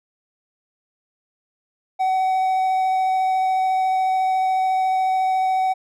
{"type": "tone with vibrato", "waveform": "triangle", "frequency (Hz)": 754, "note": "F#5", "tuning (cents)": 32, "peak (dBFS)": -15, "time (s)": [1.99, 5.74], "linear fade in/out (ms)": 20, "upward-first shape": "triangle", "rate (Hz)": 14, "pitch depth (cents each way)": 10, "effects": []}